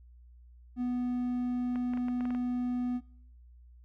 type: tone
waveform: triangle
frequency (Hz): 246.9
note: B3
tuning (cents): 0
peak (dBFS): -27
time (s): 0.76-3.01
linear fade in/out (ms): 50
type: clicks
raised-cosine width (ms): 0.5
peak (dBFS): -29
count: 8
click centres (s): 1.758 / 1.936 / 1.974 / 2.084 / 2.208 / 2.254 / 2.306 / 2.349
effects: noise-tail reverb RT60 0.7 s tail -23 dB re dry + added 60 Hz sine -52 dBFS peak until 3.84 s